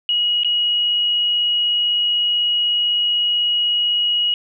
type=tone with dropouts; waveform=sine; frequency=2901 Hz; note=F#7; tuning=35 cents flat; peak=-15 dBFS; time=0.09-4.34 s; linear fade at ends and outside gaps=1 ms; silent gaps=0.434-0.446 s; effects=none